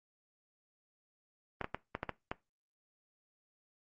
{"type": "clicks", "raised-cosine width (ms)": 0.5, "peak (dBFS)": -20, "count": 7, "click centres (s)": [1.613, 1.644, 1.746, 1.951, 2.031, 2.093, 2.315], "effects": ["noise-tail reverb RT60 0.2 s tail -18 dB re dry", "Opus 32 kbps"]}